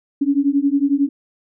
sine beating tone pair, 275.8 / 286.8 Hz, C#4 / D4, -9 / -41 cents, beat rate 11 Hz, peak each -17 dBFS, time 0.21-1.09 s, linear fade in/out 10 ms, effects none

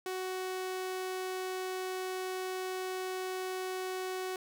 sawtooth tone, 372.4 Hz, F#4, 11 cents sharp, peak -31 dBFS, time 0.06-4.36 s, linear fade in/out 2 ms, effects none

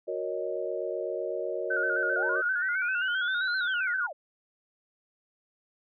sine chord, D# minor seventh, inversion first, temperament equal with one note detuned, 367.2 / 466.2 / 554.4 / 622.3 Hz, F#4 / A#4 / C#5 / D#5, -13 / 0 / 0 / 0 cents, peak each -35 dBFS, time 0.07-2.42 s, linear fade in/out 20 ms
sine tone with vibrato, 1480 Hz, F#6, in tune, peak -26 dBFS, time 1.7-4.07 s, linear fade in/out 10 ms, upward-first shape square, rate 7.6 Hz, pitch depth 56 cents each way
sine linear two-way sweep, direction up then down, 520 to 4186 to 520 Hz, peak -36 dBFS, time 2.11-4.13 s, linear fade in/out 10 ms, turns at 3.56 s
effects none

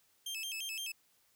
sawtooth tone with vibrato, 2878 Hz, F#7, 49 cents flat, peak -35 dBFS, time 0.26-0.92 s, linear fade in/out 5 ms, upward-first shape square, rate 5.8 Hz, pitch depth 170 cents each way, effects white hiss -71 dBFS RMS until 1.35 s

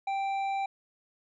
triangle tone with hard clipping, 784 Hz, G5, in tune, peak -30 dBFS, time 0.07-0.66 s, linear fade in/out 5 ms, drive 11 dB, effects resampled to 16000 Hz

